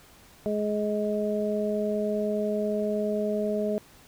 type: harmonic tone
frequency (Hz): 210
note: G#3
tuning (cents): +19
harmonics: 1 / 2 / 3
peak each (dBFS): -29 / -29 / -29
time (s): 0.46-3.78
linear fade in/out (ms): 0
effects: pink hiss -54 dBFS RMS until 4.07 s